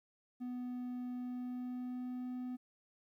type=tone with pitch glide; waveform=triangle; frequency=248 to 250.6 Hz; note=B3 to B3; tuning=+7 to +25 cents; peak=-37 dBFS; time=0.4-2.57 s; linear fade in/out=20 ms; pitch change=+18 cents; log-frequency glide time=1.15-2.3 s; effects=13-bit